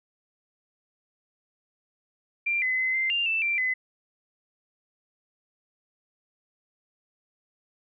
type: tone with pitch steps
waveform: sine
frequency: 2374 / 2029 / 2044 / 2084 / 2793 / 2654 / 2356 / 2026 Hz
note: D7 / B6 / C7 / C7 / F7 / E7 / D7 / B6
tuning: +18 / +46 / -41 / -7 / -1 / +11 / +5 / +44 cents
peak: -23 dBFS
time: 2.46-3.74 s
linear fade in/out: 10 ms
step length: 160 ms
effects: none